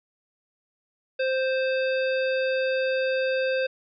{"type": "harmonic tone", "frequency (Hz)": 523.3, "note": "C5", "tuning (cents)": 0, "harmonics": [1, 3, 5, 7, 9], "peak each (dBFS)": [-23, -31, -33, -40, -42], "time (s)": [1.19, 3.67], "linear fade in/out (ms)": 10, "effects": []}